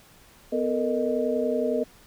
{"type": "tone cluster", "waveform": "sine", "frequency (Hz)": [249.8, 442, 472.8, 618], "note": ["B3", "A4", "A#4", "D#5"], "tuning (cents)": [20, 8, 24, -12], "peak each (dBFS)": -28, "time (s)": [0.52, 1.84], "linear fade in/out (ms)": 10, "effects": ["pink hiss -54 dBFS RMS until 2.06 s"]}